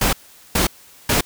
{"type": "noise bursts", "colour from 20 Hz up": "pink", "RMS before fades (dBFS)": -17, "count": 3, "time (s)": [0.01, 1.21], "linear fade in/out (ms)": 5, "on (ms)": 120, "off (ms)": 420, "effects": ["white hiss -47 dBFS RMS until 1.25 s"]}